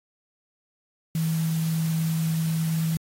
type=tone in noise; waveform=sine; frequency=161.6 Hz; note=E3; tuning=34 cents flat; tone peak=-22 dBFS; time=1.15-2.97 s; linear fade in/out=2 ms; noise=white; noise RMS=-39 dBFS; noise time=1.15-2.97 s; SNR=+14 dB; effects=AAC 48 kbps